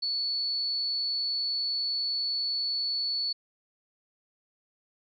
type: tone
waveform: sine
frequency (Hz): 4435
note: C#8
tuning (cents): 0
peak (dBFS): -27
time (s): 0.02-3.33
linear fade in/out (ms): 10
effects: none